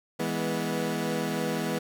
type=chord; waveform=20% pulse; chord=E major; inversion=none; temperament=equal with one note detuned; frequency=163.58 / 207.7 / 246.9 Hz; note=E3 / G#3 / B3; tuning=-13 / 0 / 0 cents; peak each=-27 dBFS; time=0.19-1.79 s; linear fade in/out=10 ms; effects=none